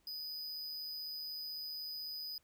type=tone with amplitude modulation; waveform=square; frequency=4978 Hz; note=D#8; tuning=in tune; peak=-40 dBFS; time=0.07-2.38 s; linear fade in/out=2 ms; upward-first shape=sine; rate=154 Hz; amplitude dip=35%; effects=pink hiss -74 dBFS RMS until 2.43 s